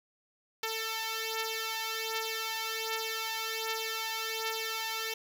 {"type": "beating tone pair", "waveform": "5% pulse", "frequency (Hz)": [445.1, 446.4], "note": ["A4", "A4"], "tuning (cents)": [20, 25], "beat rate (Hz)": 1.3, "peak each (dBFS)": [-23, -26], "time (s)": [0.63, 5.14], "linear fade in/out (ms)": 5, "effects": []}